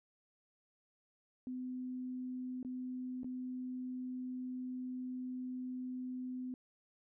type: tone with dropouts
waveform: sine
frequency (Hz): 253.6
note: B3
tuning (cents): +46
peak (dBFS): -39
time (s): 1.47-6.54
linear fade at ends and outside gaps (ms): 1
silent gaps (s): 2.629-2.648 / 3.233-3.244
effects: none